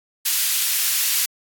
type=high-pass noise; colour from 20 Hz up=white; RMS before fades=-20 dBFS; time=0.25-1.26 s; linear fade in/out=10 ms; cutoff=2100 Hz; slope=12 dB/octave; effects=AAC 64 kbps